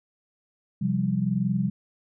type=chord; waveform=sine; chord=C suspended fourth; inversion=none; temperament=equal; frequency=130.81 / 174.61 / 196 Hz; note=C3 / F3 / G3; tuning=0 / 0 / 0 cents; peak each=-28 / -27 / -25 dBFS; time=0.81-1.7 s; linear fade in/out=10 ms; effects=none